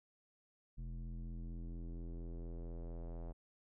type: tone with low-pass filter sweep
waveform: square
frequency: 42.16 Hz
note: E1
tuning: 40 cents sharp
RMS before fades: -45 dBFS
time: 0.77-3.33 s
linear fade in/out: 20 ms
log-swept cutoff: 170 to 680 Hz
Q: 1.7
effects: none